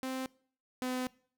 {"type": "tone pair in turn", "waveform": "sawtooth", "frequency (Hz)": [260.9, 253.9], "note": ["C4", "B3"], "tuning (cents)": [-5, 48], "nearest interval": "unison", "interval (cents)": 47, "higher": "first", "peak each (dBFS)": [-31, -29], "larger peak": "second", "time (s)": [[0.03, 0.26], [0.82, 1.07]], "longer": "second", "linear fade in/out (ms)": 0, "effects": ["noise-tail reverb RT60 0.5 s tail -22 dB re dry"]}